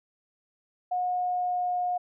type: tone with pitch glide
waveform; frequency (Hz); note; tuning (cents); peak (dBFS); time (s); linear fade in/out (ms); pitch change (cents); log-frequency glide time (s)
sine; 724 to 718.2; F#5 to F5; -38 to +48; -25; 0.91-1.98; 10; -14; 1.04-1.81
effects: none